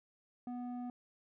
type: tone with low-pass filter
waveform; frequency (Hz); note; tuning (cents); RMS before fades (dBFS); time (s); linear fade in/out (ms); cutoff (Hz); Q
square; 245.7; B3; -9; -42; 0.47-0.9; 2; 680; 1.4
effects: none